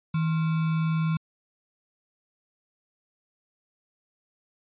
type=tone with sample-and-hold; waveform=sine; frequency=160.8 Hz; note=E3; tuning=43 cents flat; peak=-22 dBFS; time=0.14-1.17 s; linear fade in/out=5 ms; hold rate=1225 Hz; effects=resampled to 8000 Hz